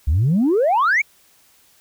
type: exponential sweep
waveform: sine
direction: up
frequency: 65.41 to 2349 Hz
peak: -12 dBFS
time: 0.07-1.02 s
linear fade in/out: 10 ms
effects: tanh soft clip ceiling -11 dBFS + white hiss -55 dBFS RMS until 1.8 s